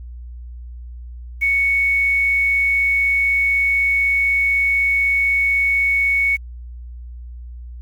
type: tone with quantisation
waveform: sine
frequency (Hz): 2221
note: C#7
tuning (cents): +3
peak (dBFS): -14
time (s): 1.41-6.37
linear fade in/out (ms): 20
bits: 7
effects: added 60 Hz sine -31 dBFS peak until 7.81 s + Opus 48 kbps